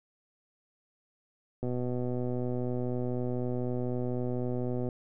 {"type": "click train", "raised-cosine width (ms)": 2, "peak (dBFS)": -21, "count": 405, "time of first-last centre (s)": [1.63, 4.888], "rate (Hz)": 124, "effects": []}